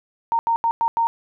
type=tone bursts at uneven times; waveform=sine; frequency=922 Hz; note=A#5; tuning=19 cents flat; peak=-16 dBFS; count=5; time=0.32-0.39 / 0.47-0.56 / 0.64-0.71 / 0.81-0.88 / 0.97-1.07 s; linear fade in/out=0 ms; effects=none